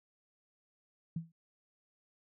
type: tone with exponential decay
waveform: sine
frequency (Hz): 164.81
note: E3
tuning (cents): 0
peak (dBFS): -31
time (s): 1.16-1.32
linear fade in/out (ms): 5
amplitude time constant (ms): 34
effects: none